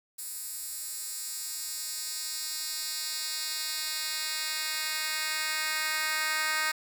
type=tone with high-pass filter sweep; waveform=10% pulse; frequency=311.1 Hz; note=D#4; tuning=in tune; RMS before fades=-33 dBFS; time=0.18-6.72 s; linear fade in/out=10 ms; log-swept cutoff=9600 to 1700 Hz; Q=1.1; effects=9-bit